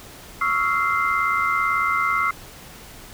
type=tone cluster; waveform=sine; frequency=1117 / 1301 / 1379 / 2080 Hz; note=C#6 / E6 / F6 / C7; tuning=+13 / -23 / -22 / -11 cents; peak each=-24 dBFS; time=0.41-2.31 s; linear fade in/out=5 ms; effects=pink hiss -42 dBFS RMS until 3.13 s